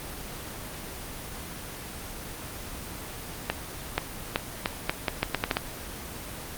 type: accelerating click train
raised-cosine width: 0.3 ms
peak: -7 dBFS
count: 11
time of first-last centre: 3.5-5.569 s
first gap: 480 ms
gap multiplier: 0.79
effects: pink hiss -38 dBFS RMS until 6.57 s + Opus 24 kbps